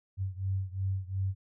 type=beating tone pair; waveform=sine; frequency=94.8 / 97.6 Hz; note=F#2 / G2; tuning=+43 / -7 cents; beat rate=2.8 Hz; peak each=-32 / -34 dBFS; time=0.17-1.35 s; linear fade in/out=50 ms; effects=none